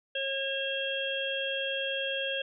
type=harmonic tone; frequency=543 Hz; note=C#5; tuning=36 cents flat; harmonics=1 / 3 / 5 / 6; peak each=-34 / -37 / -36 / -34 dBFS; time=0.15-2.42 s; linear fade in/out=5 ms; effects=none